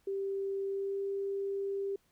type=tone with pitch glide; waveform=sine; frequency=392 to 395 Hz; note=G4 to G4; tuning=0 to +13 cents; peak=-32 dBFS; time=0.07-1.96 s; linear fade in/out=5 ms; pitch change=+13 cents; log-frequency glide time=0.66-1.01 s; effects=pink hiss -72 dBFS RMS until 2.11 s